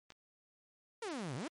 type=clicks; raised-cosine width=0.2 ms; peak=-33 / -39 dBFS; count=2; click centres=0.104 / 0.121 s
type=exponential two-way sweep; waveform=sawtooth; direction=down then up; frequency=485.8 to 116.2 to 356.1 Hz; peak=-35 dBFS; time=1.02-1.48 s; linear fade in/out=5 ms; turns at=1.35 s
effects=MP3 48 kbps